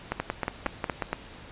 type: two click trains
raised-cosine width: 0.5 ms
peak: -12 / -12 dBFS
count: 5 / 6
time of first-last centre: 0.2-1.13 / 0.12-1.023 s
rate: 4.3 / 5.54 Hz
effects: pink hiss -46 dBFS RMS until 1.51 s + resampled to 8000 Hz